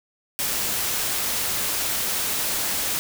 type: noise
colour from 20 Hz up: white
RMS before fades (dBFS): -25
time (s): 0.39-2.99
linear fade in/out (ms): 0
effects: none